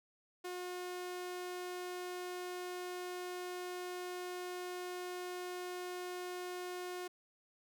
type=tone; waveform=sawtooth; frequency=360 Hz; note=F#4; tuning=47 cents flat; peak=-37 dBFS; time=0.44-7.08 s; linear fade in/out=10 ms; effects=none